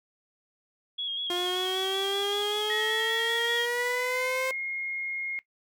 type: tone with vibrato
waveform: sine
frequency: 3300 Hz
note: G#7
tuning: 12 cents flat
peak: -29 dBFS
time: 0.98-3.66 s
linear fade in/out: 10 ms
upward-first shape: square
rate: 5.2 Hz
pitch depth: 29 cents each way
type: linear sweep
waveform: sawtooth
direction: up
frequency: 351.6 to 523.3 Hz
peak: -25 dBFS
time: 1.3-4.51 s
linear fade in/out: 2 ms
type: tone with pitch glide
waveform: sine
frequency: 1889 to 2145 Hz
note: A#6 to C7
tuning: +22 to +42 cents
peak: -30 dBFS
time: 2.7-5.39 s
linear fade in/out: 0 ms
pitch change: +220 cents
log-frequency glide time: 3.61-4.33 s
effects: noise-tail reverb RT60 0.1 s tail -18 dB re dry